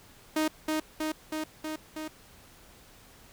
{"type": "tone with echo", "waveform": "sawtooth", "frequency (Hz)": 311.1, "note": "D#4", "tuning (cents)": 0, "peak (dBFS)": -21, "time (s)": [0.36, 0.48], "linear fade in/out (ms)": 5, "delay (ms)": 320, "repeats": 5, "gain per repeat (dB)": -2, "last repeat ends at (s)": 2.08, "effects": ["pink hiss -55 dBFS RMS until 3.32 s"]}